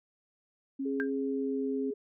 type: tone with pitch glide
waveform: sine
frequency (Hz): 271.7 to 266.7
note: C#4 to C4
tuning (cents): -35 to +33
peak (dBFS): -31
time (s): 0.79-1.91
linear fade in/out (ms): 10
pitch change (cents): -32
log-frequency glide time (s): 0.9-1.65
type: tone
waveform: sine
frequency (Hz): 415.3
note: G#4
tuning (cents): 0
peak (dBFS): -33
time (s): 0.85-1.94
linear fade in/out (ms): 10
type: tone with exponential decay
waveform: sine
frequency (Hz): 1594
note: G6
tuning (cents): +28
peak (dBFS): -27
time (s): 1-1.1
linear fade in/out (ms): 0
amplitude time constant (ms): 21
effects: none